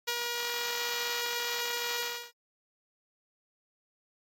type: tone with ADSR envelope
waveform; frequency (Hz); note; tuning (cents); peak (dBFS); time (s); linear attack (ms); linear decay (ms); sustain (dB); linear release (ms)
5% pulse; 477.4; A#4; +41; -17; 0.07-2.32; 14; 65; -3; 300
effects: AAC 48 kbps